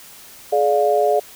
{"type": "chord", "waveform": "sine", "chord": "D diminished", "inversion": "second", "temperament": "just", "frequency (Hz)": [422.9, 587.3, 704.8], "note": ["Ab4", "D5", "F5"], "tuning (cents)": [31, 0, 16], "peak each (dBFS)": -18, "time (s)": [0.52, 1.2], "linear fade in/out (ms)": 10, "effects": ["white hiss -42 dBFS RMS until 1.35 s"]}